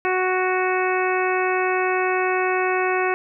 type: harmonic tone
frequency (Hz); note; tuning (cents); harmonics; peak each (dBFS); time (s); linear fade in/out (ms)
370; F#4; 0; 1 / 2 / 3 / 4 / 5 / 6 / 7; -22 / -25 / -27 / -28 / -29 / -30 / -30; 0.05-3.14; 0
effects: none